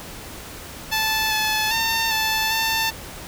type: tone with pitch steps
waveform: 10% pulse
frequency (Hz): 875 / 864 / 904 / 878 / 893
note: A5 / A5 / A5 / A5 / A5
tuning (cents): -10 / -32 / +47 / -4 / +25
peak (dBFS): -11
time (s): 0.91-2.91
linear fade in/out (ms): 20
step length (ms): 400
effects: pink hiss -37 dBFS RMS until 3.27 s